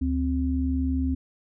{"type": "tone pair together", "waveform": "sine", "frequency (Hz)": [73.46, 261.6], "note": ["D2", "C4"], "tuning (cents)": [1, 0], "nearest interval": "octave + minor seventh", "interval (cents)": 2199, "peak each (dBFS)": -25, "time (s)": [0.01, 1.15], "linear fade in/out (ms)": 10, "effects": []}